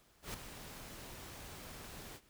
pink noise with ADSR envelope, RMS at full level -41 dBFS, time 0.22-2.21 s, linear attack 120 ms, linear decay 4 ms, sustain -9 dB, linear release 62 ms, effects pink hiss -68 dBFS RMS until 2.29 s

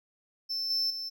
triangle tone with level steps, 5310 Hz, E8, 12 cents sharp, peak -29 / -25 / -33 dBFS, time 0.49-1.1 s, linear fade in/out 20 ms, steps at 0.7 / 0.9 s, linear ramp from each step 5 ms, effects none

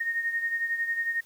sine beating tone pair, 1849 / 1860 Hz, A#6 / A#6, -15 / -4 cents, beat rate 11 Hz, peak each -27 / -34 dBFS, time 0-1.21 s, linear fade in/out 10 ms, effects white hiss -58 dBFS RMS until 1.25 s

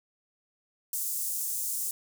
pink high-pass noise, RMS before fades -32 dBFS, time 0.93-1.91 s, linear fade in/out 2 ms, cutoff 7500 Hz, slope 24 dB/octave, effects none

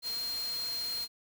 sine tone in noise, 4200 Hz, C8, 6 cents sharp, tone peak -33 dBFS, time 0.02-1.08 s, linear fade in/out 50 ms, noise white, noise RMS -43 dBFS, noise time 0.02-1.08 s, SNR +7 dB, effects none

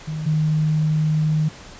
sine tone pair in turn, 155.56 / 154.69 Hz, D#3 / D#3, 0 / -10 cents, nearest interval unison, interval 10 cents, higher first, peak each -24 / -16 dBFS, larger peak second, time 0.07-0.26 / 0.26-1.49 s, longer second, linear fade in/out 10 ms, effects pink hiss -41 dBFS RMS until 1.79 s + resampled to 16000 Hz

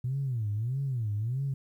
sine tone with vibrato, 119.7 Hz, A#2, 46 cents sharp, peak -27 dBFS, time 0.04-1.54 s, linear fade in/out 5 ms, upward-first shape sine, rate 1.6 Hz, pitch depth 260 cents each way, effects tanh soft clip ceiling -23 dBFS + 11-bit

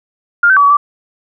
sine tone with pitch steps, 1407 / 1535 / 1145 / 1133 / 1163 Hz, F6 / G6 / D6 / C#6 / D6, +12 / -37 / -44 / +37 / -17 cents, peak -5 dBFS, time 0.43-0.77 s, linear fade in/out 5 ms, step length 68 ms, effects none

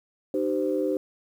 sine tone cluster, 304.1 / 385.3 / 516 Hz, D#4 / G4 / C5, -40 / -30 / -24 cents, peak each -27 dBFS, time 0.34-0.97 s, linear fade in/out 2 ms, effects tanh soft clip ceiling -13 dBFS + 9-bit

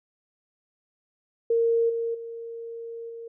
sine tone with level steps, 461.7 Hz, A#4, 17 cents flat, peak -19 / -25 / -34 / -36 dBFS, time 1.5-3.28 s, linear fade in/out 5 ms, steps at 1.89 / 2.14 / 3.09 s, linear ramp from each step 10 ms, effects none

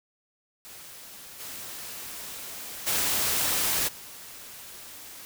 white noise with level steps, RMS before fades -45 / -39 / -26 / -44 dBFS, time 0.65-5.25 s, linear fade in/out 0 ms, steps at 1.39 / 2.86 / 3.87 s, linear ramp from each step 20 ms, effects none

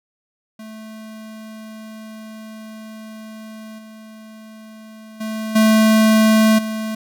square tone with level steps, 218.6 Hz, A3, 11 cents flat, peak -34 / -38 / -24 / -11 / -23 dBFS, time 0.59-6.95 s, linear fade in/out 5 ms, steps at 3.78 / 5.2 / 5.55 / 6.58 s, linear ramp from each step 10 ms, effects none

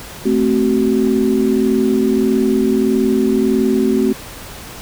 sine chord, F# diminished, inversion first, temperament equal with one note detuned, 220 / 261.6 / 376.7 Hz, A3 / C4 / F#4, 0 / 0 / +31 cents, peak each -16 dBFS, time 0.25-4.13 s, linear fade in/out 10 ms, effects pink hiss -33 dBFS RMS until 4.81 s

